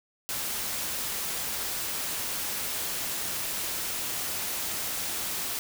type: noise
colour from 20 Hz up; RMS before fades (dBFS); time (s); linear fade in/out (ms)
white; -32; 0.29-5.59; 0
effects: none